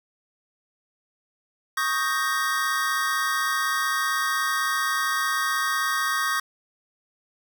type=chord; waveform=square; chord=Eb dominant seventh; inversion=third; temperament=equal; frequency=1108.7 / 1244.5 / 1568 / 1864.7 Hz; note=Db6 / Eb6 / G6 / Bb6; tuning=0 / 0 / 0 / 0 cents; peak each=-29 dBFS; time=1.77-6.4 s; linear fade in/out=5 ms; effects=none